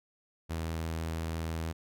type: tone with vibrato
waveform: sawtooth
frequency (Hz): 81.4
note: E2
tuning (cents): -21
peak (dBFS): -29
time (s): 0.49-1.73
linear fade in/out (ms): 20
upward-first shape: triangle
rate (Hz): 6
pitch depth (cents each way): 10
effects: none